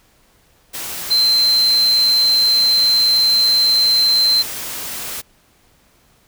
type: tone in noise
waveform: sine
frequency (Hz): 4105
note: C8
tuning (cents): -34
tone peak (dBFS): -11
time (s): 1.1-4.43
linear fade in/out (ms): 20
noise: white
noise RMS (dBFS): -27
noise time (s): 0.73-5.22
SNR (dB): +13
effects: pink hiss -55 dBFS RMS until 6.27 s